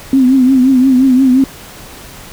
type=tone with vibrato; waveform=sine; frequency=260 Hz; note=C4; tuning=11 cents flat; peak=-5 dBFS; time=0.13-1.44 s; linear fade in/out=2 ms; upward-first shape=triangle; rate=5.7 Hz; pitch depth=88 cents each way; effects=pink hiss -33 dBFS RMS until 2.32 s